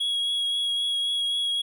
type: tone with vibrato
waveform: triangle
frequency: 3322 Hz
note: G#7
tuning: in tune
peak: -22 dBFS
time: 0-1.62 s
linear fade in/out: 10 ms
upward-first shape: triangle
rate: 3.8 Hz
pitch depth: 16 cents each way
effects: none

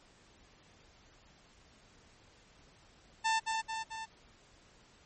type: tone with echo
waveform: sawtooth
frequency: 891 Hz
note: A5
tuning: 22 cents sharp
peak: -24 dBFS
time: 3.24-3.4 s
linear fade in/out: 20 ms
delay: 220 ms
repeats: 3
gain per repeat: -4 dB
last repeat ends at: 4.06 s
effects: pink hiss -62 dBFS RMS until 5.05 s + MP3 32 kbps

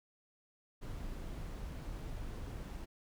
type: noise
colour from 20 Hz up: brown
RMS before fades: -43 dBFS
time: 0.81-2.86 s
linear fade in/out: 20 ms
effects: none

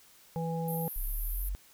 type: harmonic tone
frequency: 164.81 Hz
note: E3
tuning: in tune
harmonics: 1 / 3 / 5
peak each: -32 / -37 / -39 dBFS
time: 0.36-0.88 s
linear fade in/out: 0 ms
type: band-pass noise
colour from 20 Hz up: white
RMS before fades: -41 dBFS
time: 0.68-1.49 s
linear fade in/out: 2 ms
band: 11000 to 14000 Hz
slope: 96 dB/octave
type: exponential sweep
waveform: sine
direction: up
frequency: 32 to 48.11 Hz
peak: -31 dBFS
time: 0.96-1.55 s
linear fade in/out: 0 ms
effects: white hiss -59 dBFS RMS until 1.73 s

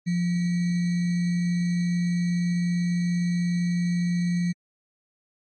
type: tone with sample-and-hold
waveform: sine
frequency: 175.2 Hz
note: F3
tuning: 6 cents sharp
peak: -21 dBFS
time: 0.06-4.53 s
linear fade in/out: 20 ms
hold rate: 2100 Hz
effects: MP3 32 kbps

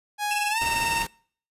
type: tone with pitch glide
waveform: sawtooth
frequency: 830.6 to 921.6 Hz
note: G#5 to A#5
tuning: 0 to -20 cents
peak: -21 dBFS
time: 0.18-1.07 s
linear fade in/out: 50 ms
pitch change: +180 cents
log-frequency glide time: 0.5-0.59 s
type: tone with tremolo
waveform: 40% pulse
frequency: 2664 Hz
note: E7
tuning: 18 cents sharp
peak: -23 dBFS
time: 0.31-1.02 s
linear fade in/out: 0 ms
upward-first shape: sine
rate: 20 Hz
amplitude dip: 90%
type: noise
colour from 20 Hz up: pink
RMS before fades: -35 dBFS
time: 0.61-1.07 s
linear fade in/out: 5 ms
effects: noise-tail reverb RT60 0.5 s tail -24 dB re dry + resampled to 32000 Hz

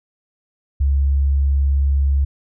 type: tone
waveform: sine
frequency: 69.3 Hz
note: C#2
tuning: in tune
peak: -13 dBFS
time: 0.8-2.25 s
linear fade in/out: 10 ms
effects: none

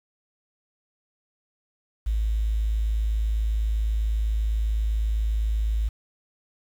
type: tone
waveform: sine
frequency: 53.9 Hz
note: A1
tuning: 35 cents flat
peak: -21 dBFS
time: 2.06-5.89 s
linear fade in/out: 10 ms
effects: 8-bit

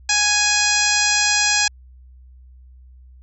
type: harmonic tone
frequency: 831 Hz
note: G#5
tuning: 1 cent sharp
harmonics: 1 / 2 / 3 / 4 / 5 / 6 / 7 / 8 / 9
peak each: -26 / -22 / -22 / -27 / -25 / -23 / -24 / -25 / -24 dBFS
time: 0.09-1.68 s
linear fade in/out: 5 ms
effects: added 63 Hz sine -42 dBFS peak until 3.22 s

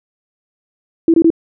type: tone bursts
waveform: sine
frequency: 329.6 Hz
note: E4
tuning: in tune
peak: -6 dBFS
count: 3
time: 1.08-1.303 s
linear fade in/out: 2 ms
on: 59 ms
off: 23 ms
effects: none

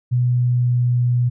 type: tone with pitch glide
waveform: sine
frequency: 123.47 to 122.4 Hz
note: B2 to B2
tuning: 0 to -15 cents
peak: -14 dBFS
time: 0.11-1.3 s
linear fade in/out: 20 ms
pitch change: -15 cents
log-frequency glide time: 0.21-1.01 s
effects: none

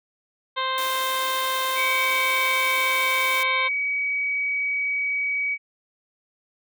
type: harmonic tone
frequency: 523 Hz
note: C5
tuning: 1 cent flat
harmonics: 1 / 2 / 3 / 4 / 5 / 6 / 7 / 8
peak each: -33 / -25 / -33 / -33 / -40 / -34 / -32 / -42 dBFS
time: 0.56-3.69 s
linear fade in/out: 20 ms
type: high-pass noise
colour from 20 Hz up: white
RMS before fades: -33 dBFS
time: 0.78-3.43 s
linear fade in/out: 0 ms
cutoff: 260 Hz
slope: 96 dB/octave
type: tone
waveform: sine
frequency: 2268 Hz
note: C#7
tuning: 39 cents sharp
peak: -22 dBFS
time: 1.75-5.58 s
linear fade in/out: 50 ms
effects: none

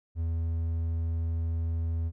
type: tone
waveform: triangle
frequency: 82.41 Hz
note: E2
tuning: in tune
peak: -25 dBFS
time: 0.15-2.12 s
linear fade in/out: 50 ms
effects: none

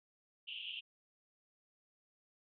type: band-pass noise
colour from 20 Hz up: white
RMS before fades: -45 dBFS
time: 0.47-0.81 s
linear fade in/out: 20 ms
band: 2700 to 3200 Hz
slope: 96 dB/octave
effects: none

